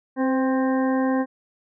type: harmonic tone with a mistuned harmonic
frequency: 263.3 Hz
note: C4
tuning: 11 cents sharp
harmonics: 1 / 2 / 3 / 4 / 6 / 7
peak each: -20 / -26 / -30 / -32 / -36 / -37 dBFS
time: 0.16-1.26 s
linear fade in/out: 50 ms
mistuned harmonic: 2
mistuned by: -26 cents
effects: none